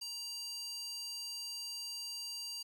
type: tone with high-pass filter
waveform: square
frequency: 940 Hz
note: A#5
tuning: 14 cents sharp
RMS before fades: -43 dBFS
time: 0.01-2.63 s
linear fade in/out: 10 ms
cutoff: 4500 Hz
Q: 3.2
effects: none